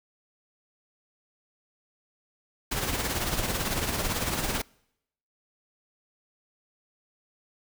pink noise with tremolo, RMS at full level -27 dBFS, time 2.71-4.62 s, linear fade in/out 10 ms, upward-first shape sine, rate 18 Hz, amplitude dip 50%, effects noise-tail reverb RT60 0.8 s tail -26 dB re dry

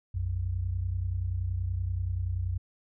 sine tone pair together, 61.2 / 91.7 Hz, B1 / F#2, -15 / -15 cents, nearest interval perfect fifth, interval 700 cents, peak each -33 / -29 dBFS, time 0.14-2.58 s, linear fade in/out 10 ms, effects none

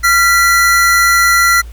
square tone pair together, 1377.4 / 1967 Hz, F6 / B6, -24 / -7 cents, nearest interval tritone, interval 617 cents, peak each -11 dBFS, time 0.03-1.62 s, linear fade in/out 20 ms, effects added 57 Hz sine -27 dBFS peak until 1.72 s + pink hiss -45 dBFS RMS until 1.72 s

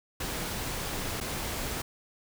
pink noise with dropouts, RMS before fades -34 dBFS, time 0.2-1.82 s, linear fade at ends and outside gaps 5 ms, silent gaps 1.203-1.209 s, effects none

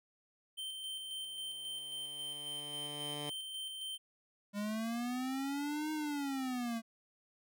square tone with tremolo, 3113 Hz, G7, 13 cents flat, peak -40 dBFS, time 0.57-3.98 s, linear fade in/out 20 ms, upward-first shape square, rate 3.7 Hz, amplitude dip 30%
10% pulse tone with exponential growth, 146.83 Hz, D3, in tune, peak -32 dBFS, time 0.67-3.3 s, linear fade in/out 5 ms, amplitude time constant 570 ms
square linear two-way sweep, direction up then down, 201.4 to 311.1 to 223.8 Hz, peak -36 dBFS, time 4.53-6.82 s, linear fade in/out 50 ms, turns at 5.92 s
effects none

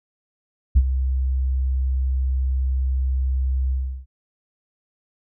sine tone with ADSR envelope, 65.3 Hz, C2, 3 cents flat, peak -6 dBFS, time 0.75-4.06 s, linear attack 19 ms, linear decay 51 ms, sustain -12 dB, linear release 350 ms, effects tanh soft clip ceiling -8 dBFS

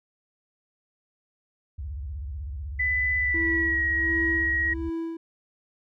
sine tone with vibrato, 69.9 Hz, C#2, 15 cents sharp, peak -31 dBFS, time 1.78-4.9 s, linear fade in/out 10 ms, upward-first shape square, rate 16 Hz, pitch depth 230 cents each way
sine tone with pitch glide, 1998 to 1897.9 Hz, B6 to A#6, +20 to +31 cents, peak -22 dBFS, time 2.79-4.74 s, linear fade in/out 10 ms, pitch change -89 cents, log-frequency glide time 3.18-3.8 s
triangle tone with tremolo, 329.6 Hz, E4, in tune, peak -25 dBFS, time 3.34-5.17 s, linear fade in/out 5 ms, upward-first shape sine, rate 1.4 Hz, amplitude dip 80%
effects none

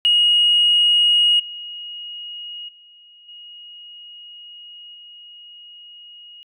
sine tone with level steps, 2881 Hz, F#7, 47 cents flat, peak -11 / -30 / -45 / -37 / -39 dBFS, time 0.05-6.43 s, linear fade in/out 0 ms, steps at 1.39 / 2.68 / 3.28 / 4.94 s, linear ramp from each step 10 ms, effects tanh soft clip ceiling -7 dBFS

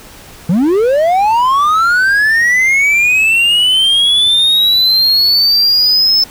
triangle linear sweep, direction up, 155.56 to 5274 Hz, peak -6 dBFS, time 0.49-6.24 s, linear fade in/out 5 ms, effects pink hiss -36 dBFS RMS until 6.3 s

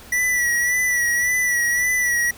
square tone with vibrato, 1951 Hz, B6, 22 cents flat, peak -18 dBFS, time 0.12-2.31 s, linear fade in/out 5 ms, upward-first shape sine, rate 1.8 Hz, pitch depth 43 cents each way, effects added 60 Hz sine -48 dBFS peak until 2.37 s + pink hiss -43 dBFS RMS until 2.37 s

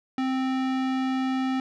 square tone with low-pass filter, 261.6 Hz, C4, in tune, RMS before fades -26 dBFS, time 0.18-1.6 s, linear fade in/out 2 ms, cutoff 3400 Hz, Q 0.73, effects none

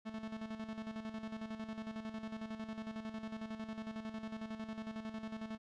45% pulse tone with tremolo, 220 Hz, A3, in tune, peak -40 dBFS, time 0.05-5.58 s, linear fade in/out 20 ms, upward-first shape square, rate 11 Hz, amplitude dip 60%, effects low-pass 4000 Hz 12 dB/octave

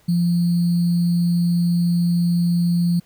sine tone with sample-and-hold, 173.1 Hz, F3, 15 cents flat, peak -15 dBFS, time 0.08-3 s, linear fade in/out 10 ms, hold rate 4410 Hz, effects pink hiss -57 dBFS RMS until 3.05 s

